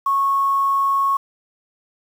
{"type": "tone", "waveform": "sine", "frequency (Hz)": 1100, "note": "C#6", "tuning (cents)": -14, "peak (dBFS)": -15, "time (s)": [0.06, 1.17], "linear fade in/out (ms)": 5, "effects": ["7-bit"]}